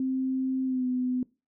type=tone with pitch glide; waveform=sine; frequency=261.7 to 252.2 Hz; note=C4 to B3; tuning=0 to +36 cents; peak=-25 dBFS; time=0-1.23 s; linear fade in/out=2 ms; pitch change=-64 cents; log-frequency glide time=0.65-0.86 s; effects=noise-tail reverb RT60 0.3 s tail -22 dB re dry